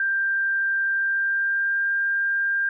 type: tone with pitch glide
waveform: sine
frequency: 1583 to 1596.8 Hz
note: G6 to G6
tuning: +17 to +32 cents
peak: -20 dBFS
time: 0-2.69 s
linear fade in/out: 2 ms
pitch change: +15 cents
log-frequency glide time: 0.95-1.86 s
effects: none